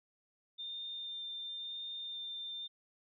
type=tone with vibrato; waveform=sine; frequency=3608 Hz; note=A7; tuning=43 cents sharp; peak=-40 dBFS; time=0.58-2.68 s; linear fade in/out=20 ms; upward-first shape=sine; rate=0.97 Hz; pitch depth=9 cents each way; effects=none